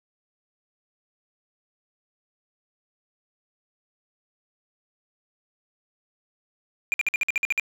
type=tone bursts; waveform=triangle; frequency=2400 Hz; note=D7; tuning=37 cents sharp; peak=-18 dBFS; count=10; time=6.92-7.597 s; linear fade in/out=0 ms; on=20 ms; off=53 ms; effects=none